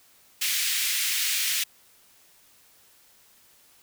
pink high-pass noise, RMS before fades -26 dBFS, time 0.41-1.64 s, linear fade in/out 10 ms, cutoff 2100 Hz, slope 24 dB/octave, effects white hiss -58 dBFS RMS until 3.82 s

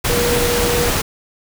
sine tone in noise, 480 Hz, B4, 49 cents flat, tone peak -18 dBFS, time 0.09-0.9 s, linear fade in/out 10 ms, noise pink, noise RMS -18 dBFS, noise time 0.04-1.02 s, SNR -3 dB, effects none

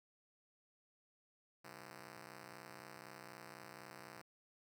5% pulse ring-modulated tone, 169.5 Hz, E3, 49 cents sharp, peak -38 dBFS, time 1.64-4.22 s, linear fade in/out 10 ms, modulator 32 Hz, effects 13-bit

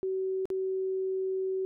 sine tone with dropouts, 379 Hz, F#4, 42 cents sharp, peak -28 dBFS, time 0.03-1.65 s, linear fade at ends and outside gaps 0 ms, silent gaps 0.455-0.502 s, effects none

